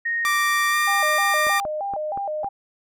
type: tone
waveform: sine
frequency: 1860 Hz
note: A#6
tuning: 4 cents flat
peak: -21 dBFS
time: 0.05-1.59 s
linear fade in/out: 10 ms
type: tone with pitch glide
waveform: sawtooth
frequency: 1174.7 to 1192.5 Hz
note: D6 to D6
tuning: 0 to +26 cents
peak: -17 dBFS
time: 0.25-1.6 s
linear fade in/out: 0 ms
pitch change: +26 cents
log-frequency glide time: 0.7-0.76 s
type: tone with vibrato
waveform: sine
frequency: 698.5 Hz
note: F5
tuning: in tune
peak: -24 dBFS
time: 0.87-2.49 s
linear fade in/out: 10 ms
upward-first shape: square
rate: 3.2 Hz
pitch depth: 230 cents each way
type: clicks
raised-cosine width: 1 ms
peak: -20 dBFS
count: 5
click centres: 1.468 / 1.652 / 1.937 / 2.175 / 2.445 s
effects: none